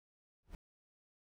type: noise with exponential growth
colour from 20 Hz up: brown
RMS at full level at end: -43 dBFS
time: 0.43-0.55 s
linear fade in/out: 1 ms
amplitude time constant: 24 ms
effects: none